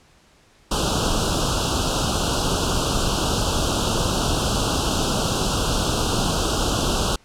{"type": "band-stop noise", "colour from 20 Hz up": "pink", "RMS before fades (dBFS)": -21, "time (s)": [0.71, 7.16], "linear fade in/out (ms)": 5, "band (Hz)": [1500, 2700], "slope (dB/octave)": 96, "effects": ["pink hiss -55 dBFS RMS until 7.24 s", "low-pass 8000 Hz 12 dB/octave"]}